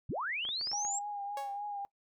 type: linear sweep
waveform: sine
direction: up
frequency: 57.5 to 7680 Hz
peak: -33 dBFS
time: 0.09-0.99 s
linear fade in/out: 5 ms
type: clicks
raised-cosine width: 0.5 ms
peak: -33 dBFS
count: 6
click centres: 0.452 / 0.489 / 0.612 / 0.672 / 0.716 / 0.85 s
type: tone with vibrato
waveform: sine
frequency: 815 Hz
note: G#5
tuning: 33 cents flat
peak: -36 dBFS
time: 0.73-1.85 s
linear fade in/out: 0 ms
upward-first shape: triangle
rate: 3.5 Hz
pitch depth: 39 cents each way
type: tone with exponential decay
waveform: sawtooth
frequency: 554.4 Hz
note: C#5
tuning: in tune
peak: -34 dBFS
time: 1.37-1.62 s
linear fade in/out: 2 ms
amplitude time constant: 53 ms
effects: noise-tail reverb RT60 0.1 s tail -22 dB re dry